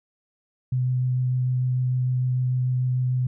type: tone with vibrato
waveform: sine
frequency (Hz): 126.8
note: B2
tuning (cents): +46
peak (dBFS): -20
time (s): 0.72-3.27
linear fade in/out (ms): 5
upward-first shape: sine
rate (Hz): 6.7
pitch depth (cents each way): 9
effects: none